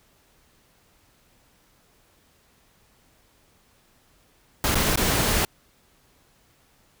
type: noise with dropouts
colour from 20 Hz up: pink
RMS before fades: -22 dBFS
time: 4.64-5.45 s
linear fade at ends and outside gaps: 1 ms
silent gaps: 4.746-4.754 / 4.958-4.974 s
effects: pink hiss -61 dBFS RMS until 7 s